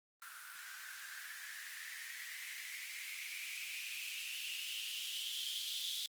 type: noise with band-pass filter sweep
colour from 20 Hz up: violet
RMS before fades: -45 dBFS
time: 0.22-6.06 s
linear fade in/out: 0 ms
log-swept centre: 1400 to 3500 Hz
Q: 7.2
effects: Opus 32 kbps